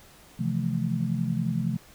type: chord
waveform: sine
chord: F major seventh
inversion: second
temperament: just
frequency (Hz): 130.96 / 163.7 / 174.61 / 218.3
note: C3 / E3 / F3 / A3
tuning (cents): +2 / -12 / 0 / -13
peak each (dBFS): -30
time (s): 0.39-1.77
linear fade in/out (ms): 10
effects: pink hiss -53 dBFS RMS until 1.94 s